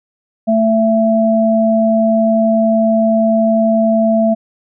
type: tone pair together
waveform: sine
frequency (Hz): 222.5 / 666.7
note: A3 / E5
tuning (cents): +20 / +19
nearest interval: octave + perfect fifth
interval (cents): 1899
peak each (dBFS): -12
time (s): 0.47-4.35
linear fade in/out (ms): 20
effects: none